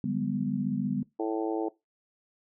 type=chord; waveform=sine; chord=G major seventh; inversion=second; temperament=equal with one note detuned; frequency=146.83 / 185 / 200.9 / 246.9 Hz; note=D3 / F#3 / G3 / B3; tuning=0 / 0 / +43 / 0 cents; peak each=-34 / -36 / -31 / -31 dBFS; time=0.04-1.03 s; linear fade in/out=2 ms
type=harmonic tone; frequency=110 Hz; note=A2; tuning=in tune; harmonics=3 / 4 / 5 / 6 / 7 / 8; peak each=-30 / -32 / -38 / -40 / -37 / -42 dBFS; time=1.19-1.69 s; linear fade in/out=10 ms
effects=noise-tail reverb RT60 0.2 s tail -20 dB re dry